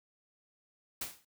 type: noise with exponential decay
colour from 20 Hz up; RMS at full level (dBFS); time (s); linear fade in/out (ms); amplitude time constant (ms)
white; -34; 1.01-1.25; 5; 51
effects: noise-tail reverb RT60 0.1 s tail -26 dB re dry